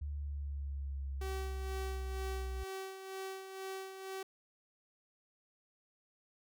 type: exponential sweep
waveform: sine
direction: down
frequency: 73 to 62 Hz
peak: -37 dBFS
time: 0.01-2.64 s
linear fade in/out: 10 ms
type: tone with tremolo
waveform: sawtooth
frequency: 382.9 Hz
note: G4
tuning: 41 cents flat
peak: -36 dBFS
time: 1.21-4.23 s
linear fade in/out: 5 ms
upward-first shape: sine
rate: 2.1 Hz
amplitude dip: 55%
effects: none